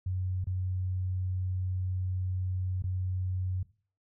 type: tone with dropouts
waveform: sine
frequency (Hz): 92.4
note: F#2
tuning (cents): -2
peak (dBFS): -29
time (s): 0.06-3.63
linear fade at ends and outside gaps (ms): 5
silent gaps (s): 0.443-0.469 / 2.823-2.839
effects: noise-tail reverb RT60 0.4 s tail -18 dB re dry